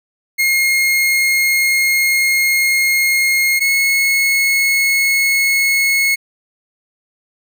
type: tone pair in turn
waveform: 40% pulse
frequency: 2146 / 2181 Hz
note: C7 / C#7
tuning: +43 / -29 cents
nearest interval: unison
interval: 28 cents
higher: second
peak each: -11 dBFS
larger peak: neither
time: 0.38-3.6 / 3.6-6.16 s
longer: first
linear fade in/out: 20 ms
effects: none